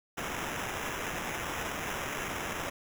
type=noise with sample-and-hold; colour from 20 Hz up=white; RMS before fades=-36 dBFS; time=0.17-2.7 s; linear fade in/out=10 ms; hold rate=4410 Hz; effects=none